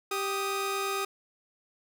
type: tone pair together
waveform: sawtooth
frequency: 392 / 1244.5 Hz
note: G4 / D#6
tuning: 0 / 0 cents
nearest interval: octave + minor sixth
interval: 2000 cents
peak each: -28 dBFS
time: 0.11-1.05 s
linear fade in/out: 5 ms
effects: none